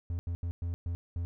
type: tone bursts at uneven times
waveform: triangle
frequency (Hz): 85.9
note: F2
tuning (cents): -28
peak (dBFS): -29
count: 6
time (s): 0.1-0.19 / 0.27-0.35 / 0.43-0.51 / 0.62-0.74 / 0.86-0.95 / 1.16-1.25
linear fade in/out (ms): 0
effects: none